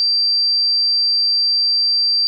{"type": "tone", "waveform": "sine", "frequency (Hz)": 4699, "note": "D8", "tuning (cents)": 0, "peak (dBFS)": -13, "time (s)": [0, 2.27], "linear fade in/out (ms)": 0, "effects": []}